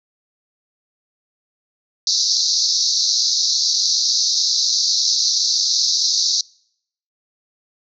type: band-pass noise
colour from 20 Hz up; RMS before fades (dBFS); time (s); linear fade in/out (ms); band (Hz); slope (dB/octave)
pink; -18; 2.07-6.41; 2; 4000 to 6200; 96
effects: noise-tail reverb RT60 0.7 s tail -26 dB re dry